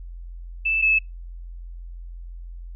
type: tone pair in turn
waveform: sine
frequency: 2637 / 2607 Hz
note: E7 / E7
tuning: 0 / -20 cents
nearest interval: unison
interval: 20 cents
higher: first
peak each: -19 / -15 dBFS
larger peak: second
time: 0.65-0.82 / 0.82-0.99 s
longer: neither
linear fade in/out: 10 ms
effects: noise-tail reverb RT60 0.2 s tail -26 dB re dry + added 43 Hz sine -34 dBFS peak until 2.75 s